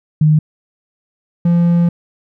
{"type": "tone pair in turn", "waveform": ["sine", "triangle"], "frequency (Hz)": [153.5, 171.87], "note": ["D#3", "F3"], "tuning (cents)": [-23, -27], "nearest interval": "major second", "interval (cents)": 196, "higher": "second", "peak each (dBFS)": -7, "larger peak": "neither", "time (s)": [[0.21, 0.39], [1.45, 1.89]], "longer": "second", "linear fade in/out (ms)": 5, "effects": []}